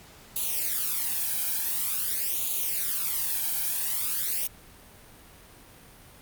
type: noise with flanger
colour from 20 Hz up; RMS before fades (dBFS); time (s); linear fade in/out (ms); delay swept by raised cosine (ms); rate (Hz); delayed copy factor
blue; -28; 0.36-4.47; 2; 0.28 to 1.28; 0.47; +0.9
effects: pink hiss -51 dBFS RMS until 6.21 s + Opus 48 kbps